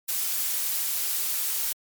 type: noise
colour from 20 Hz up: blue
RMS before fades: -27 dBFS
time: 0.08-1.73 s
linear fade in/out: 10 ms
effects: MP3 96 kbps